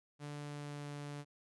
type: tone with pitch glide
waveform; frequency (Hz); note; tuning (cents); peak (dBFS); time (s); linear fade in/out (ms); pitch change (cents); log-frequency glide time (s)
sawtooth; 146.3 to 145.04; D3 to D3; -6 to -21; -39; 0.19-1.25; 50; -15; 0.39-0.93
effects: resampled to 24000 Hz